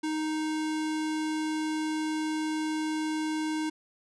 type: tone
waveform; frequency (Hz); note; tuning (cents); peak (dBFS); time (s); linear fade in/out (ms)
square; 311.1; D#4; 0; -29; 0.03-3.7; 10
effects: resampled to 22050 Hz